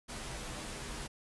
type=noise with comb filter; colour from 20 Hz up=pink; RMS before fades=-42 dBFS; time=0.08-1.08 s; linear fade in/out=20 ms; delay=11 ms; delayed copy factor=-0.6; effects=resampled to 24000 Hz